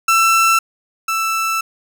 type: tone pair in turn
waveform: 30% pulse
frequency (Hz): 1336 / 1324.5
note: E6 / E6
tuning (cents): +23 / +8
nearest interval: unison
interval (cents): 15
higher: first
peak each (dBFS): -8 / -14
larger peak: first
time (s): 0.08-0.59 / 1.08-1.61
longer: second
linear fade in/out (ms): 5
effects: none